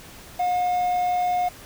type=tone with quantisation; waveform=triangle; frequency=719 Hz; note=F#5; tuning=50 cents flat; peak=-18 dBFS; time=0.39-1.49 s; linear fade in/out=10 ms; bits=7; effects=pink hiss -44 dBFS RMS until 1.65 s